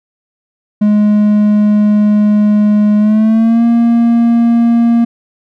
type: tone with pitch glide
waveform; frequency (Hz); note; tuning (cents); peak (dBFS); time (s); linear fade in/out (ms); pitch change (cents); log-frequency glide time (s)
triangle; 209.3 to 233.6; G#3 to A#3; +14 to +4; -4; 0.81-5.05; 10; +190; 2.98-3.64
effects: none